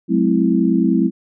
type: chord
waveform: sine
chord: F# half-diminished seventh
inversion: none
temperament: equal with one note detuned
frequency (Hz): 185 / 214.7 / 261.6 / 329.6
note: F#3 / A3 / C4 / E4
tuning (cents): 0 / -42 / 0 / 0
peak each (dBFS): -18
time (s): 0.08-1.11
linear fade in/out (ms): 50
effects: none